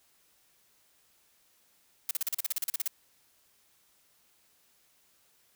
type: noise bursts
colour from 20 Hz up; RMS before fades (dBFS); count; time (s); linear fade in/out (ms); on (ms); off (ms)
blue; -30; 14; 2.09-2.877; 2; 20; 39
effects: white hiss -67 dBFS RMS until 5.55 s